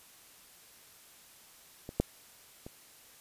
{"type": "clicks", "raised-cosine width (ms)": 2, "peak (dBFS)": [-27, -12, -30], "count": 3, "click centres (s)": [1.891, 2, 2.665], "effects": ["white hiss -57 dBFS RMS until 3.2 s", "resampled to 32000 Hz"]}